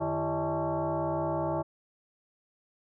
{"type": "tone with frequency modulation", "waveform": "sine", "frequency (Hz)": 152.9, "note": "D#3", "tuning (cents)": -30, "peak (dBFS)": -27, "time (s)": [0, 1.63], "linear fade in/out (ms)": 20, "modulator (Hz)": 243, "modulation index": 3.4, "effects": []}